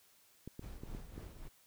clicks, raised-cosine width 3 ms, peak -32 dBFS, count 5, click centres 0.476 / 0.594 / 0.835 / 0.949 / 1.179 s
brown noise with tremolo, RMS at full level -46 dBFS, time 0.61-1.49 s, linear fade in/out 20 ms, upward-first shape sine, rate 3.7 Hz, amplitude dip 55%
effects white hiss -67 dBFS RMS until 1.66 s

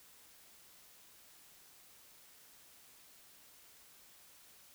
silence, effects white hiss -61 dBFS RMS until 4.74 s

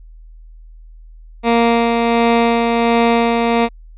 15% pulse tone with tremolo, 233.1 Hz, A#3, in tune, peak -4 dBFS, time 1.43-3.69 s, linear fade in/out 50 ms, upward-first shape sine, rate 1.4 Hz, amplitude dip 30%, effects added 40 Hz sine -36 dBFS peak until 3.97 s + resampled to 8000 Hz

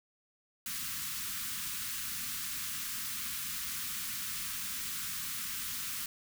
white band-stop noise, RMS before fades -38 dBFS, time 0.66-6.06 s, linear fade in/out 2 ms, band 270 to 1100 Hz, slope 48 dB/octave, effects none

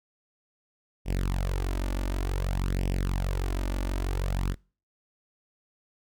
sawtooth tone with flanger, 46.25 Hz, F#1, in tune, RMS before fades -28 dBFS, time 1.05-4.56 s, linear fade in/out 50 ms, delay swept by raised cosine 0.36 to 3.46 ms, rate 0.55 Hz, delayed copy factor +0.75, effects noise-tail reverb RT60 0.4 s tail -26 dB re dry

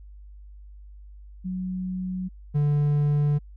sine / triangle tone pair in turn, 184.5 / 146.44 Hz, F#3 / D3, -5 / -5 cents, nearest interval major third, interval 400 cents, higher first, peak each -27 / -17 dBFS, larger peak second, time 1.44-2.29 / 2.54-3.39 s, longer neither, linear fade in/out 20 ms, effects added 50 Hz sine -42 dBFS peak until 3.56 s

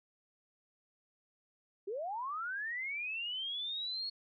sine linear sweep, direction up, 367.5 to 4358 Hz, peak -36 dBFS, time 1.87-4.1 s, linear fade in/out 10 ms, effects none

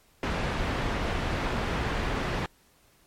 pink low-pass noise, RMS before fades -29 dBFS, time 0.23-2.46 s, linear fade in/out 2 ms, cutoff 2600 Hz, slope 12 dB/octave, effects pink hiss -62 dBFS RMS until 3.06 s + MP3 64 kbps

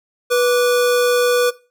square tone pair together, 490 / 1165.4 Hz, B4 / D6, -14 / -14 cents, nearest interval octave + minor third, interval 1500 cents, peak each -14 / -25 dBFS, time 0.3-1.51 s, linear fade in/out 20 ms, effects noise-tail reverb RT60 0.3 s tail -17 dB re dry

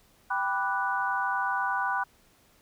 sine chord, G major seventh, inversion none, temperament equal, 784 / 987.8 / 1174.7 / 1480 Hz, G5 / B5 / D6 / F#6, 0 / 0 / 0 / 0 cents, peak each -32 / -30 / -34 / -30 dBFS, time 0.3-2.04 s, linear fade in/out 10 ms, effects pink hiss -62 dBFS RMS until 2.61 s

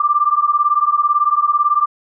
sine beating tone pair, 1174.7 / 1192.7 Hz, D6 / D6, 0 / +26 cents, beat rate 18 Hz, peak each -15 dBFS, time 0-1.86 s, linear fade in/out 5 ms, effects none

